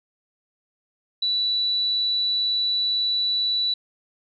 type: tone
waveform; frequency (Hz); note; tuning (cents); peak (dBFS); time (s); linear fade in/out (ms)
sine; 3951; B7; 0; -20; 1.22-3.74; 5
effects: none